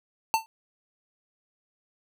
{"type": "tone with exponential decay", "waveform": "square", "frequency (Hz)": 893, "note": "A5", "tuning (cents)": 25, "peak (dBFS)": -17, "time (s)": [0.34, 0.46], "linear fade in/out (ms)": 0, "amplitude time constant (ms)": 26, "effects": []}